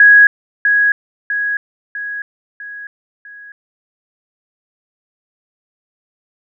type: tone with echo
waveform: sine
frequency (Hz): 1661.2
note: G#6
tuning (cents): 0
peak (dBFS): -3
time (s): 0-0.27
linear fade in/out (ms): 2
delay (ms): 650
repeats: 5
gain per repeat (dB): -6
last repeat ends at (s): 3.52
effects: none